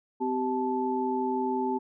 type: tone cluster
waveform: sine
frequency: 255.8 / 387.2 / 874 Hz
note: C4 / G4 / A5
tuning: -39 / -21 / -12 cents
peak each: -30 dBFS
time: 0.2-1.79 s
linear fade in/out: 20 ms
effects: none